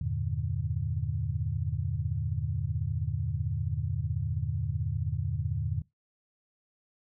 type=chord; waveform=sine; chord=E half-diminished seventh; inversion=none; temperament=equal; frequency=82.41 / 98 / 116.54 / 146.83 Hz; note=E2 / G2 / Bb2 / D3; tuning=0 / 0 / 0 / 0 cents; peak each=-34 dBFS; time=0.01-5.82 s; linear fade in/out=5 ms; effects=noise-tail reverb RT60 0.2 s tail -22 dB re dry